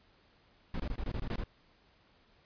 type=noise bursts; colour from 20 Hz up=brown; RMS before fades=-35 dBFS; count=9; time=0.74-1.438 s; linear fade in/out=2 ms; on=58 ms; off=22 ms; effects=pink hiss -66 dBFS RMS until 2.45 s + resampled to 11025 Hz